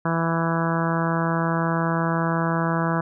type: harmonic tone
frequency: 165.6 Hz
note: E3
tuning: 8 cents sharp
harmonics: 1 / 2 / 3 / 4 / 5 / 6 / 7 / 8 / 9 / 10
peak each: -23 / -29 / -32 / -30 / -34 / -29 / -32 / -32 / -33 / -35 dBFS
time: 0.05-3.01 s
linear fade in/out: 5 ms
effects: none